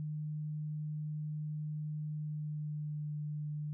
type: tone with pitch glide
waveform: sine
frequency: 151.9 to 149.72 Hz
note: D#3 to D3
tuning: -41 to +34 cents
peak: -36 dBFS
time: 0-3.73 s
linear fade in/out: 0 ms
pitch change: -25 cents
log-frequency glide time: 2.12-3.05 s
effects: none